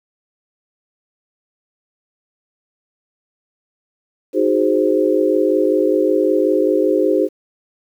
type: chord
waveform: sine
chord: Ab dominant seventh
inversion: second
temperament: equal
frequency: 311.1 / 370 / 415.3 / 523.3 Hz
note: Eb4 / Gb4 / Ab4 / C5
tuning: 0 / 0 / 0 / 0 cents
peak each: -18 dBFS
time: 4.33-7.29 s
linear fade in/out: 50 ms
effects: 8-bit